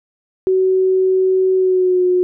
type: tone with pitch glide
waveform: sine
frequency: 375.7 to 362.5 Hz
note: F#4 to F#4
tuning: +26 to -35 cents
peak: -11 dBFS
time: 0.47-2.23 s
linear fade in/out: 0 ms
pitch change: -61 cents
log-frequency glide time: 1.55-2.04 s
effects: none